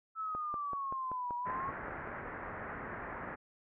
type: exponential two-way sweep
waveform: sine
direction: down then up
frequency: 1318.5 to 959 to 1114 Hz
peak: -35 dBFS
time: 0.15-1.73 s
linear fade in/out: 50 ms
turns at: 1.35 s
type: click train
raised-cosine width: 1 ms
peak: -29 dBFS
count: 10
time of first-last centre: 0.35-2.074 s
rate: 5.22 Hz
type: low-pass noise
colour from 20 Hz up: white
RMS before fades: -43 dBFS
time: 1.45-3.36 s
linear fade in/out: 20 ms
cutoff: 1900 Hz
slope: 48 dB/octave
effects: none